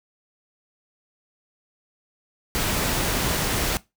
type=noise; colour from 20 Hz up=pink; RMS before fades=-24 dBFS; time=2.55-3.77 s; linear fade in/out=0 ms; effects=noise-tail reverb RT60 0.2 s tail -19 dB re dry